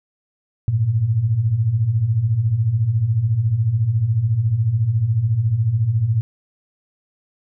sine beating tone pair, 101.5 / 115.5 Hz, G#2 / A#2, -39 / -16 cents, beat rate 14 Hz, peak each -22 / -16 dBFS, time 0.68-6.21 s, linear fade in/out 0 ms, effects none

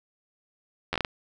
slowing click train, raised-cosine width 0.3 ms, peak -11 dBFS, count 6, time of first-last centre 0.93-1.048 s, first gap 11 ms, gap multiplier 1.39, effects none

